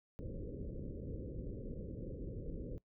pink low-pass noise, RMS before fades -44 dBFS, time 0.19-2.78 s, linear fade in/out 0 ms, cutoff 550 Hz, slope 96 dB/octave, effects noise-tail reverb RT60 0.1 s tail -20 dB re dry

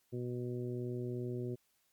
harmonic tone, 122.7 Hz, B2, 11 cents flat, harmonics 1 / 2 / 3 / 4 / 5, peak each -39 / -43 / -40 / -50 / -55 dBFS, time 0.12-1.56 s, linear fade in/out 20 ms, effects white hiss -75 dBFS RMS until 1.92 s + MP3 96 kbps

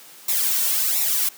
blue noise with flanger, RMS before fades -21 dBFS, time 0.28-1.29 s, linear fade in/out 5 ms, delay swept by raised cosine 0.63 to 2.43 ms, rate 1.4 Hz, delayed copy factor -0.9, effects white hiss -45 dBFS RMS until 1.37 s + high-pass 200 Hz 12 dB/octave

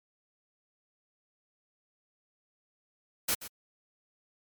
white noise with echo, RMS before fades -28 dBFS, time 3.28-3.35 s, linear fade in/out 10 ms, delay 130 ms, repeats 1, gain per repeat -14 dB, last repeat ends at 3.48 s, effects MP3 96 kbps

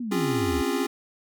sine exponential sweep, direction down, 254 to 67.6 Hz, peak -28 dBFS, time 0-0.62 s, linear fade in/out 5 ms
square chord, Db major seventh, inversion third, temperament equal with one note detuned, 261.6 / 277.2 / 349.2 / 407 Hz, C4 / Db4 / F4 / Ab4, 0 / 0 / 0 / -35 cents, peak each -30 dBFS, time 0.11-0.87 s, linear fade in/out 10 ms
effects none

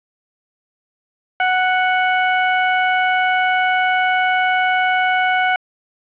20% pulse tone, 740 Hz, F#5, in tune, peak -9 dBFS, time 1.4-5.56 s, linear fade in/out 2 ms, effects resampled to 8000 Hz + 7-bit

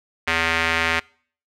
square tone with band-pass filter, 82.41 Hz, E2, in tune, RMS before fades -21 dBFS, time 0.27-1 s, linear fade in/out 10 ms, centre 2100 Hz, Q 1.9, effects noise-tail reverb RT60 0.5 s tail -25 dB re dry

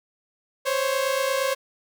sawtooth tone pair together, 523.3 / 551.9 Hz, C5 / C#5, 0 / -8 cents, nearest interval minor second, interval 92 cents, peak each -21 dBFS, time 0.65-1.55 s, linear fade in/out 20 ms, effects none

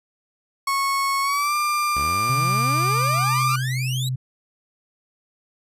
35% pulse tone with pitch glide, 1100 to 1192.6 Hz, C#6 to D6, -14 to +26 cents, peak -18 dBFS, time 0.67-3.56 s, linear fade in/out 5 ms, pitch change +140 cents, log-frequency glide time 1.22-1.55 s
sawtooth exponential sweep, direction up, 65.41 to 4016 Hz, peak -25 dBFS, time 1.96-4.09 s, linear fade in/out 5 ms
sine tone, 128.7 Hz, C3, 28 cents flat, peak -22 dBFS, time 2.29-4.16 s, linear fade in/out 10 ms
effects resampled to 32000 Hz

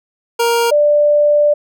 25% pulse / sine tone pair in turn, 468.3 / 590 Hz, A#4 / D5, +8 / +8 cents, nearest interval major third, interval 400 cents, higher second, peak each -8 dBFS, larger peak neither, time 0.39-0.71 / 0.71-1.54 s, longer second, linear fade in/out 10 ms, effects none

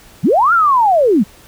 sine linear two-way sweep, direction up then down, 116.54 to 1425 to 171.1 Hz, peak -8 dBFS, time 0.23-1.24 s, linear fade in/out 20 ms, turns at 0.53 s, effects pink hiss -43 dBFS RMS until 1.47 s

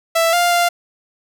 sawtooth tone with pitch steps, 662 / 700 / 696 Hz, E5 / F5 / F5, +7 / +4 / -6 cents, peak -9 dBFS, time 0.15-0.69 s, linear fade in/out 10 ms, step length 180 ms, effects none

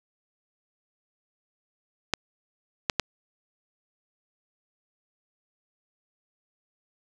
clicks, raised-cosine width 0.2 ms, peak -5 dBFS, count 3, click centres 2.137 / 2.898 / 2.997 s, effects none

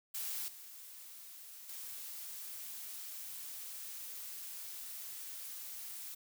blue noise with level steps, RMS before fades -40 / -52 / -46 dBFS, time 0.14-6.15 s, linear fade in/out 10 ms, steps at 0.48 / 1.69 s, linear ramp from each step 2 ms, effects none

